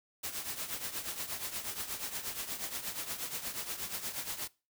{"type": "noise with tremolo", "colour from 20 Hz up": "white", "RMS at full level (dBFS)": -36, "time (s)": [0.23, 4.48], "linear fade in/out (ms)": 10, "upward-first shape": "triangle", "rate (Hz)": 8.4, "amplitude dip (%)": 75, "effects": ["noise-tail reverb RT60 0.3 s tail -22 dB re dry"]}